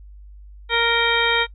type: harmonic tone with a mistuned harmonic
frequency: 466.2 Hz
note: A#4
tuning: in tune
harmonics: 1 / 2 / 3 / 4 / 5 / 7 / 8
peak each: -24 / -24 / -24 / -24 / -24 / -24 / -24 dBFS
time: 0.69-1.47 s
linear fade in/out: 50 ms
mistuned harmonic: 7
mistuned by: -46 cents
effects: noise-tail reverb RT60 0.1 s tail -24 dB re dry + added 50 Hz sine -39 dBFS peak until 1.54 s